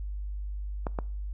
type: clicks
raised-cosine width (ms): 1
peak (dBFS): -17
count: 2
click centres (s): 0.868 / 0.988
effects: noise-tail reverb RT60 0.5 s tail -23 dB re dry + added 50 Hz sine -32 dBFS peak until 1.33 s